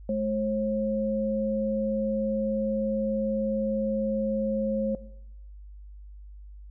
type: tone pair together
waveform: sine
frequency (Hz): 213.3 / 538.1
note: G#3 / C5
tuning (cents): +46 / +48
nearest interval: octave + major third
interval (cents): 1602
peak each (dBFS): -27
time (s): 0.09-4.95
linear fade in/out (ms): 2
effects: noise-tail reverb RT60 0.8 s tail -18 dB re dry + added 50 Hz sine -42 dBFS peak until 6.7 s